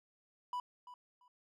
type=tone with echo; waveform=triangle; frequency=987.8 Hz; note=B5; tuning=in tune; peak=-34 dBFS; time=0.53-0.6 s; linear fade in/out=2 ms; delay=340 ms; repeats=2; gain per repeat=-14 dB; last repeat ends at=1.28 s; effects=none